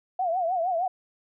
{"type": "tone with vibrato", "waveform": "sine", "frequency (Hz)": 707, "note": "F5", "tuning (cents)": 21, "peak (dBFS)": -23, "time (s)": [0.19, 0.88], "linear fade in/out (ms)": 5, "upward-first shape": "triangle", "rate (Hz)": 6.5, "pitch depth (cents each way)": 160, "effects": []}